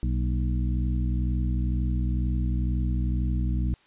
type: harmonic tone with a mistuned harmonic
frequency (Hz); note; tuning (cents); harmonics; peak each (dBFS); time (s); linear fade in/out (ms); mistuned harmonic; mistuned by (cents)
62.1; B1; +10; 1 / 2 / 3 / 4 / 5; -24 / -30 / -34 / -36 / -38; 0.03-3.74; 0; 4; -76
effects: white hiss -60 dBFS RMS until 3.86 s + resampled to 8000 Hz